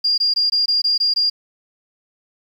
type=tone bursts; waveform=sine; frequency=4811 Hz; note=D8; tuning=41 cents sharp; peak=-14 dBFS; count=8; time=0.04-1.3 s; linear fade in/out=10 ms; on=140 ms; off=20 ms; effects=8-bit